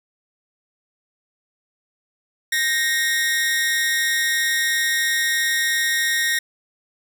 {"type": "tone with amplitude modulation", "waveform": "sawtooth", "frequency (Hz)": 1863, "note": "A#6", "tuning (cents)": -2, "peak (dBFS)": -12, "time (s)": [2.52, 6.39], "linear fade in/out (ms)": 5, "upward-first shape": "sine", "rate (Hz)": 285, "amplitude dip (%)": 60, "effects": []}